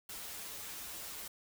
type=noise with comb filter; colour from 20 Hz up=white; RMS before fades=-45 dBFS; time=0.09-1.28 s; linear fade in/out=5 ms; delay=7.9 ms; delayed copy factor=-0.7; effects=none